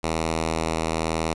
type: tone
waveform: 5% pulse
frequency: 80.9 Hz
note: E2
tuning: 32 cents flat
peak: -12 dBFS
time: 0.03-1.34 s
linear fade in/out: 10 ms
effects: resampled to 24000 Hz + 9-bit